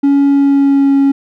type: tone with pitch glide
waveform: triangle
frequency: 280.4 to 276.2 Hz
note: C#4 to C#4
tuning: +20 to -6 cents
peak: -4 dBFS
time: 0.03-1.12 s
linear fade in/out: 10 ms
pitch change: -26 cents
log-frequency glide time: 0.27-0.94 s
effects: tanh soft clip ceiling 0 dBFS